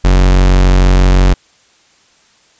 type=tone; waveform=45% pulse; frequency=46.25 Hz; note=F#1; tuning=in tune; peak=-5 dBFS; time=0.04-1.34 s; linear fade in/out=10 ms; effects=white hiss -50 dBFS RMS until 2.59 s + resampled to 16000 Hz